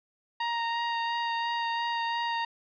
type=tone with vibrato; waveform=sawtooth; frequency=933 Hz; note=A#5; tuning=1 cent sharp; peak=-24 dBFS; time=0.4-2.45 s; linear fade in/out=5 ms; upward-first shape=sine; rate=2.9 Hz; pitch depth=13 cents each way; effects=resampled to 11025 Hz + 11-bit